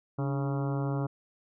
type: harmonic tone with a mistuned harmonic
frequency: 137.9 Hz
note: C#3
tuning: 9 cents flat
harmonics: 1 / 2 / 3 / 4 / 5 / 6 / 7 / 8 / 9 / 10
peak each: -29 / -35 / -39 / -41 / -43 / -45 / -46 / -47 / -48 / -49 dBFS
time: 0.18-1.07 s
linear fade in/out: 10 ms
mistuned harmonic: 2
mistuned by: +75 cents
effects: none